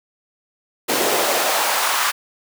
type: noise with high-pass filter sweep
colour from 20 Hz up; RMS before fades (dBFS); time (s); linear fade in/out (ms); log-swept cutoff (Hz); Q
pink; -19; 0.88-2.12; 20; 360 to 1200; 1.9
effects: none